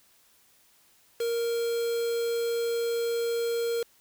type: tone with quantisation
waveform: triangle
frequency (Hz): 466.2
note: A#4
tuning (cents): 0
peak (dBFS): -24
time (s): 1.2-3.83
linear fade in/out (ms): 5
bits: 6
effects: white hiss -62 dBFS RMS until 4 s